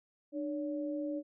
sine tone pair together, 300.4 / 567 Hz, D4 / C#5, +39 / +39 cents, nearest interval major seventh, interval 1100 cents, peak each -35 / -39 dBFS, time 0.32-1.23 s, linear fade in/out 50 ms, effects none

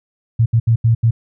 sine tone bursts at uneven times, 114.6 Hz, A#2, 29 cents flat, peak -9 dBFS, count 5, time 0.39-0.46 / 0.53-0.6 / 0.67-0.76 / 0.84-0.95 / 1.03-1.11 s, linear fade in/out 10 ms, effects none

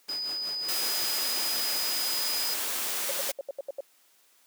pink noise with tremolo, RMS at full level -41 dBFS, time 0.08-1.77 s, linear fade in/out 5 ms, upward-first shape sine, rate 5.5 Hz, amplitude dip 70%
sine tone, 4978 Hz, D#8, in tune, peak -30 dBFS, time 0.09-2.54 s, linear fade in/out 2 ms
white noise, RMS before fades -31 dBFS, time 0.68-3.32 s, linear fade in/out 10 ms
sine tone bursts, 553 Hz, C#5, 4 cents flat, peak -30 dBFS, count 8, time 3.09-3.806 s, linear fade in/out 2 ms, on 23 ms, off 76 ms
effects white hiss -63 dBFS RMS until 4.46 s + high-pass 300 Hz 12 dB/octave

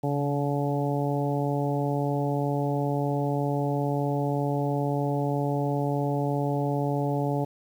harmonic tone with a mistuned harmonic, 143.1 Hz, D3, 45 cents flat, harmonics 1 / 2 / 3 / 4 / 5 / 6, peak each -27 / -30 / -32 / -33 / -34 / -35 dBFS, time 0.03-7.45 s, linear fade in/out 10 ms, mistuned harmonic 1, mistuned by -25 cents, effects 9-bit

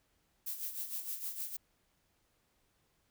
violet noise with tremolo, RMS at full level -38 dBFS, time 0.46-1.57 s, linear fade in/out 10 ms, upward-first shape sine, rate 6.5 Hz, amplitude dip 65%, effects pink hiss -75 dBFS RMS until 3.1 s

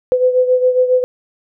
sine beating tone pair, 504 / 511.3 Hz, B4 / C5, +35 / -40 cents, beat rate 7.3 Hz, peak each -11 / -17 dBFS, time 0.12-1.04 s, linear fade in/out 0 ms, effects none

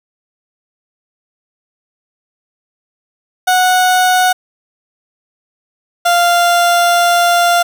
30% pulse tone pair in turn, 736 / 695.5 Hz, F#5 / F5, -9 / -7 cents, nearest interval minor second, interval 98 cents, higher first, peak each -6 / -6 dBFS, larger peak neither, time 3.47-4.33 / 6.05-7.63 s, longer second, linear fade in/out 10 ms, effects none

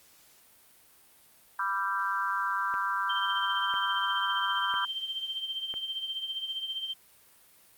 sine chord, G dominant seventh, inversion first, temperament equal with one note detuned, 987.8 / 1174.7 / 1365.8 / 1568 Hz, B5 / D6 / F6 / G6, 0 / 0 / -39 / 0 cents, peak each -33 dBFS, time 1.59-4.85 s, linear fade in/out 2 ms
click train, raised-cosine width 0.5 ms, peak -27 dBFS, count 4, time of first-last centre 2.74-5.74 s, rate 1 Hz
sine tone with tremolo, 3136 Hz, G7, in tune, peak -29 dBFS, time 3.09-6.94 s, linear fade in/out 10 ms, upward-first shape triangle, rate 15 Hz, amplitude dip 70%
effects white hiss -59 dBFS RMS until 7.77 s + Opus 48 kbps

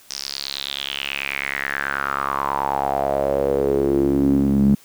sawtooth tone with band-pass filter sweep, 69.3 Hz, C#2, in tune, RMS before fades -21 dBFS, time 0.1-4.75 s, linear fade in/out 5 ms, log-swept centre 5600 to 200 Hz, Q 5.9, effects white hiss -50 dBFS RMS until 4.84 s

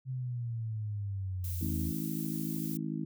sine exponential sweep, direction down, 131.8 to 79.3 Hz, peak -33 dBFS, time 0.05-1.93 s, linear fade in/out 50 ms
violet noise, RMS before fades -43 dBFS, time 1.44-2.77 s, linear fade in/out 2 ms
harmonic tone, 53.4 Hz, G#1, 49 cents sharp, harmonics 3 / 4 / 5 / 6, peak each -37 / -38 / -39 / -40 dBFS, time 1.61-3.05 s, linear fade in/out 5 ms
effects none

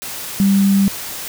sine tone in noise, 197 Hz, G3, 9 cents sharp, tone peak -10 dBFS, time 0.4-0.88 s, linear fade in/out 0 ms, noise white, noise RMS -28 dBFS, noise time 0.02-1.28 s, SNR +15 dB, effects none

